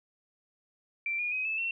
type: tone with pitch steps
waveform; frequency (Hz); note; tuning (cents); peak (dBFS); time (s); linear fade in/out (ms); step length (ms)
sine; 2349 / 2435 / 2523 / 2615 / 2711; D7 / D#7 / D#7 / E7 / E7; 0 / -38 / +23 / -15 / +48; -29; 1.06-1.71; 2; 130
effects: none